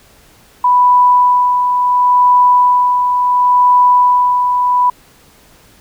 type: tone with tremolo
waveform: sine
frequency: 989 Hz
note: B5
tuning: 2 cents sharp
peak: -5 dBFS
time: 0.64-4.9 s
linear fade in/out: 5 ms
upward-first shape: sine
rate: 0.71 Hz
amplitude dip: 45%
effects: pink hiss -46 dBFS RMS until 5.8 s